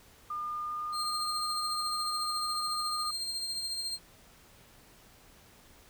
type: tone with pitch glide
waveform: sine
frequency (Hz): 1209 to 1223.8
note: D6 to D#6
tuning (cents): +50 to -29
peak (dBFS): -33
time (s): 0.3-3.11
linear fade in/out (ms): 5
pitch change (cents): +21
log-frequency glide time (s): 0.43-1.27
type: tone with tremolo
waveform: 35% pulse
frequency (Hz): 4190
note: C8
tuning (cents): +2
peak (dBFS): -30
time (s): 0.92-3.99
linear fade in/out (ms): 50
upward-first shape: triangle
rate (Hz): 14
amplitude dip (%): 45
effects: pink hiss -58 dBFS RMS until 5.89 s